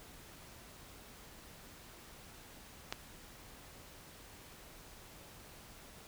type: click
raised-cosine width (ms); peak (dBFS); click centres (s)
0.2; -19; 2.925
effects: pink hiss -55 dBFS RMS until 6.07 s